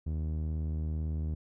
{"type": "tone with low-pass filter", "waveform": "sawtooth", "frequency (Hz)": 78, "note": "D#2", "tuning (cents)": 5, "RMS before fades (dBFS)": -33, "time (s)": [0.06, 1.35], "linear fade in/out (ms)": 10, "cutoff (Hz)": 230, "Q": 0.55, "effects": []}